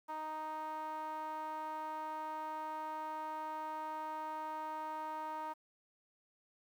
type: tone with band-pass filter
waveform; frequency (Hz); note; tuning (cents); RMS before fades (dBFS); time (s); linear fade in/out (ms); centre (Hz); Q
sawtooth; 311.1; D#4; 0; -42; 0.08-5.54; 20; 1000; 5.5
effects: 11-bit